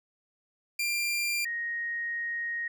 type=tone pair in turn; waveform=sawtooth / sine; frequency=2382 / 1872.1 Hz; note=D7 / A#6; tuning=+24 / +7 cents; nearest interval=major third; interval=417 cents; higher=first; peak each=-24 / -30 dBFS; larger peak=first; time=0.79-1.45 / 1.45-2.68 s; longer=second; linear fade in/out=5 ms; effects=none